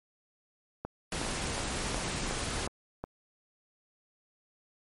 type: click train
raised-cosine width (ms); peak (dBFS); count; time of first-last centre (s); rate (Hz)
1; -21; 7; 0.85-3.04; 2.74
type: noise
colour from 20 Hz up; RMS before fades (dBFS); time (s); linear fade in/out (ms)
pink; -34; 1.12-2.67; 2
effects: MP3 48 kbps